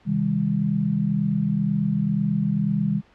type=tone cluster; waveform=sine; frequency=131.6 / 159.8 / 201.8 Hz; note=C3 / D#3 / G#3; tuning=+10 / +47 / -49 cents; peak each=-28 / -24 / -22 dBFS; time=0.05-3.02 s; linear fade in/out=50 ms; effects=pink hiss -56 dBFS RMS until 3.14 s + low-pass 3000 Hz 12 dB/octave